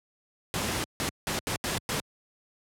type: noise bursts at uneven times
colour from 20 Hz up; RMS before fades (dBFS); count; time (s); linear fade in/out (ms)
pink; -29; 6; 0.54-0.84 / 1-1.09 / 1.27-1.39 / 1.47-1.56 / 1.64-1.78 / 1.89-2; 0
effects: high-pass 80 Hz 12 dB/octave + low-pass 12000 Hz 12 dB/octave